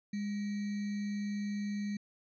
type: tone with sample-and-hold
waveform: sine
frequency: 204.7 Hz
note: G#3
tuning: 25 cents flat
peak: -33 dBFS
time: 0.13-1.97 s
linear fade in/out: 5 ms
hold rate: 2100 Hz
effects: resampled to 16000 Hz